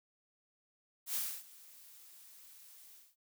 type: noise with ADSR envelope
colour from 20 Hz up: blue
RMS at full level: -35 dBFS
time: 1.06-3.16 s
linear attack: 89 ms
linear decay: 280 ms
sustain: -22 dB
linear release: 220 ms
effects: none